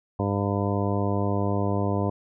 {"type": "harmonic tone", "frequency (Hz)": 100.4, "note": "G2", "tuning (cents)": 42, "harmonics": [1, 2, 3, 4, 5, 6, 7, 9, 10], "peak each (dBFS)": [-26, -29, -31, -32, -33, -34, -34, -36, -36], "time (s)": [0.19, 2.1], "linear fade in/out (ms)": 5, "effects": []}